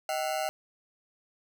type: ring-modulated tone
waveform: 40% pulse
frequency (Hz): 698.5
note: F5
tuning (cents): 0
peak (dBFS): -25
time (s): 0.09-0.49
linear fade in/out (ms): 0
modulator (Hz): 70.5
effects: none